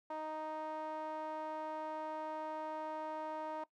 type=tone with band-pass filter; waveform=sawtooth; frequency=311.1 Hz; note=D#4; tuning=in tune; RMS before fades=-42 dBFS; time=0.1-3.64 s; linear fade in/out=5 ms; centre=820 Hz; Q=5.1; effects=noise-tail reverb RT60 0.1 s tail -19 dB re dry